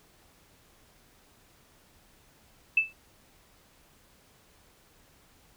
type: tone with exponential decay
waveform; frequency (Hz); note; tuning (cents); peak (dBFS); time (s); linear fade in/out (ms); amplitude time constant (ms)
sine; 2634; E7; -2; -16; 2.77-2.93; 5; 33
effects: pink hiss -61 dBFS RMS until 5.56 s